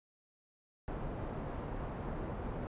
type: low-pass noise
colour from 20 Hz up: pink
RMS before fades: -40 dBFS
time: 0.88-2.67 s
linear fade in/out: 0 ms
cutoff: 950 Hz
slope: 12 dB/octave
effects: resampled to 8000 Hz